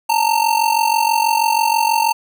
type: ring-modulated tone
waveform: square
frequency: 900 Hz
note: A5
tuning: 39 cents sharp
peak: -11 dBFS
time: 0.09-2.13 s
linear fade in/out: 10 ms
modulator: 23.1 Hz
effects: none